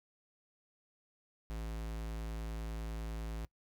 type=tone; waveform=square; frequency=55 Hz; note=A1; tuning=in tune; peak=-39 dBFS; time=1.5-3.45 s; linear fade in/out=0 ms; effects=noise-tail reverb RT60 0.1 s tail -22 dB re dry